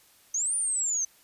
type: linear two-way sweep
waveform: sine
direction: up then down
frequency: 6150 to 9397 to 6150 Hz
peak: -25 dBFS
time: 0.34-1.05 s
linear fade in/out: 5 ms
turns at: 0.55 s
effects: white hiss -59 dBFS RMS until 1.23 s + resampled to 32000 Hz